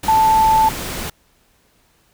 sine tone in noise, 880 Hz, A5, in tune, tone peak -10 dBFS, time 0.08-0.69 s, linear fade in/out 5 ms, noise pink, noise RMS -26 dBFS, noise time 0.03-1.1 s, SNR +13 dB, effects pink hiss -58 dBFS RMS until 2.13 s

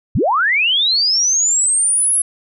sine linear sweep, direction up, 55.4 to 11000 Hz, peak -12 dBFS, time 0.15-2.22 s, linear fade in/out 5 ms, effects none

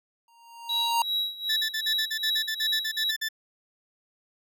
square tone with exponential growth, 932.3 Hz, A#5, in tune, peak -20 dBFS, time 0.28-1.02 s, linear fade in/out 2 ms, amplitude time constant 160 ms
triangle tone with tremolo, 3872 Hz, B7, 35 cents flat, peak -22 dBFS, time 0.69-3.11 s, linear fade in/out 5 ms, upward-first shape sine, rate 2.6 Hz, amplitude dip 85%
20% pulse tone bursts, 1761 Hz, A6, 1 cent sharp, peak -22 dBFS, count 15, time 1.49-3.288 s, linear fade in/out 10 ms, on 76 ms, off 47 ms
effects none

